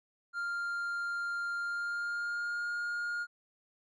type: tone with pitch glide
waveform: triangle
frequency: 1396.9 to 1420.5 Hz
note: F6 to F6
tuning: 0 to +29 cents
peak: -31 dBFS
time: 0.33-3.27 s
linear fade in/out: 50 ms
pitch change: +29 cents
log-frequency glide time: 1.57-2.69 s
effects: resampled to 22050 Hz